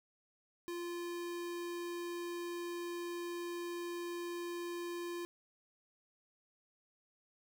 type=tone; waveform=square; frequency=346.8 Hz; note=F4; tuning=12 cents flat; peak=-40 dBFS; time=0.68-5.25 s; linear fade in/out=0 ms; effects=none